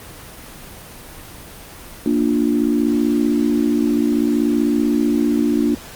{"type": "chord", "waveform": "sine", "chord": "Bb major", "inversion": "none", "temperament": "equal", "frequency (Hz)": [233.1, 293.7, 349.2], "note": ["Bb3", "D4", "F4"], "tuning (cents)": [0, 0, 0], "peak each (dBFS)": [-18, -17, -22], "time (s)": [2.06, 5.75], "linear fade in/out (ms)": 2, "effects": ["pink hiss -37 dBFS RMS until 5.95 s", "Opus 24 kbps"]}